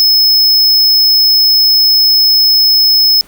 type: tone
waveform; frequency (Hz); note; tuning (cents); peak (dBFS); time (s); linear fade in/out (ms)
square; 5190; E8; -28; -6; 0-3.21; 0
effects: pink hiss -42 dBFS RMS until 3.27 s